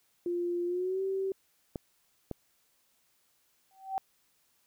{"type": "tone with pitch glide", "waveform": "sine", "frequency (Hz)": [349.2, 385.2], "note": ["F4", "G4"], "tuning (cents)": [0, -30], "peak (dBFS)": -29, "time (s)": [0.26, 1.32], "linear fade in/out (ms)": 2, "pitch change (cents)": 170, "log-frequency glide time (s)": [0.66, 1.02]}
{"type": "clicks", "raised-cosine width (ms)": 2, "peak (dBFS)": -22, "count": 2, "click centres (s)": [1.758, 2.313]}
{"type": "tone with exponential growth", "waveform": "sine", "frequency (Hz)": 770, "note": "G5", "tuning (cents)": -31, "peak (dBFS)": -26, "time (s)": [3.71, 3.98], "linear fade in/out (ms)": 0, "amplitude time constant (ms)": 58}
{"effects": ["white hiss -71 dBFS RMS until 4.66 s"]}